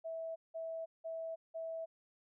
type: tone bursts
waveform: sine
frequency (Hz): 653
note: E5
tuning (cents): -17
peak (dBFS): -39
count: 4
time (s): 0.04-1.86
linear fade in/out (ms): 20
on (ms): 320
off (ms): 180
effects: none